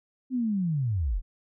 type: linear sweep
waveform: sine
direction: down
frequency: 264 to 30.87 Hz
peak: -24 dBFS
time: 0.3-1.22 s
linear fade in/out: 50 ms
effects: none